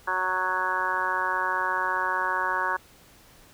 harmonic tone, 185 Hz, F#3, in tune, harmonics 2 / 3 / 4 / 5 / 6 / 7 / 8 / 9, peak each -39 / -38 / -39 / -29 / -29 / -38 / -30 / -31 dBFS, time 0.07-2.77 s, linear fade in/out 10 ms, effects pink hiss -54 dBFS RMS until 3.53 s

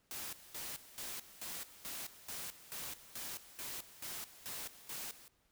white noise with tremolo, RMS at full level -44 dBFS, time 0.11-5.28 s, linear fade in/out 0 ms, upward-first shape square, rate 2.3 Hz, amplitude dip 80%, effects pink hiss -75 dBFS RMS until 5.51 s

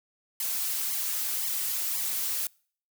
blue noise with flanger, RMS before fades -30 dBFS, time 0.4-2.47 s, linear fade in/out 2 ms, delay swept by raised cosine 0.95 to 6.55 ms, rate 1.9 Hz, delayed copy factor +0.85, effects noise-tail reverb RT60 0.5 s tail -26 dB re dry

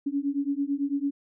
sine beating tone pair, 277.2 / 286.2 Hz, C#4 / D4, 0 / -45 cents, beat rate 9 Hz, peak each -28 dBFS, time 0.06-1.11 s, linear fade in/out 10 ms, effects none

